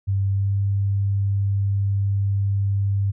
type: tone with pitch glide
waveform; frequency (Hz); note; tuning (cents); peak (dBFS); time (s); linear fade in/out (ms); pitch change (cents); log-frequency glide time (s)
sine; 98 to 99.31; G2 to G2; 0 to +23; -18; 0.07-3.12; 20; +23; 0.31-0.52
effects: none